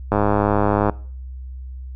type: click train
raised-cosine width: 1 ms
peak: -4 dBFS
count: 81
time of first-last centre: 0.12-0.897 s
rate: 103 Hz
effects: noise-tail reverb RT60 0.5 s tail -22 dB re dry + added 64 Hz sine -30 dBFS peak until 1.95 s